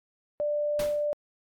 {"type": "tone", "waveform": "sine", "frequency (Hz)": 591, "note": "D5", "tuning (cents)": 11, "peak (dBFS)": -25, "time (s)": [0.4, 1.13], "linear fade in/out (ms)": 0}
{"type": "noise with exponential decay", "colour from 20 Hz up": "pink", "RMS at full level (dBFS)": -32, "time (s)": [0.79, 1.06], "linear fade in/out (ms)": 5, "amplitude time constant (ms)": 57}
{"effects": ["AAC 64 kbps"]}